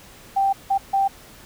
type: tone bursts at uneven times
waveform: sine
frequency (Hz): 784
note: G5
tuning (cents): 0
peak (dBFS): -16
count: 3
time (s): 0.36-0.53 / 0.7-0.78 / 0.93-1.08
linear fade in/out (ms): 10
effects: pink hiss -46 dBFS RMS until 1.45 s